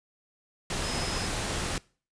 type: tone in noise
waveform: sine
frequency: 5100 Hz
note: D#8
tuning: 42 cents sharp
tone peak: -37 dBFS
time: 0.84-1.27 s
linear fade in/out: 2 ms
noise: pink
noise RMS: -31 dBFS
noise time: 0.7-1.78 s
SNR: -9 dB
effects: noise-tail reverb RT60 0.4 s tail -23 dB re dry + resampled to 22050 Hz